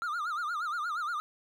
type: tone with vibrato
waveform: triangle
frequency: 1303 Hz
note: E6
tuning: 20 cents flat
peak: -29 dBFS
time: 0.02-1.2 s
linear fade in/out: 0 ms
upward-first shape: sine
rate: 8.5 Hz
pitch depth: 170 cents each way
effects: none